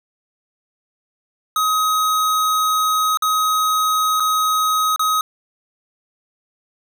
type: tone with dropouts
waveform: square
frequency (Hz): 1264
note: D#6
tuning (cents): +27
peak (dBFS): -16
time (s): 1.56-5.21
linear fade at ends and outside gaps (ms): 2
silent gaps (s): 3.173-3.222 / 4.199-4.203 / 4.961-4.994
effects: none

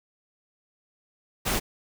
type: noise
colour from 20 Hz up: pink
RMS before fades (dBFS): -26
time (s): 1.45-1.6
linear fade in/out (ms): 20
effects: none

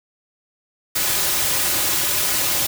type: noise with comb filter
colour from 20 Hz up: white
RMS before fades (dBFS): -20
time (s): 0.95-2.67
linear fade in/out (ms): 10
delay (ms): 4.4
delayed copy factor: -0.6
effects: none

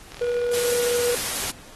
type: click train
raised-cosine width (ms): 0.2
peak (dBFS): -21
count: 19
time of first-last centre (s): 0.12-0.566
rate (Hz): 40.4
type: tone with tremolo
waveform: triangle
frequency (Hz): 483.1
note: B4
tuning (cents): -38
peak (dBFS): -18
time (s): 0.21-1.15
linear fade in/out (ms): 5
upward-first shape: triangle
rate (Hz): 14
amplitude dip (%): 25
type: noise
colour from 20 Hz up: white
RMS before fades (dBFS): -27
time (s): 0.53-1.51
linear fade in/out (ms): 5
effects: pink hiss -46 dBFS RMS until 1.75 s + AAC 32 kbps

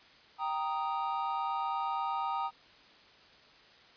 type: chord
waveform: triangle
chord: Eb major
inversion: first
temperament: equal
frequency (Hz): 784 / 932.3 / 1244.5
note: G5 / Bb5 / Eb6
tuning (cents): 0 / 0 / 0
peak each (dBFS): -34 / -33 / -34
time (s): 0.38-2.51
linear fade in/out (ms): 50
effects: white hiss -58 dBFS RMS until 3.96 s + resampled to 11025 Hz

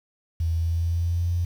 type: tone with pitch glide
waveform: sine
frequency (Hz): 82.41 to 86.81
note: E2 to F2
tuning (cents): 0 to -10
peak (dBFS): -21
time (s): 0.4-1.45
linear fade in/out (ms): 5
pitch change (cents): +90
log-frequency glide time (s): 0.53-1.31
effects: 8-bit

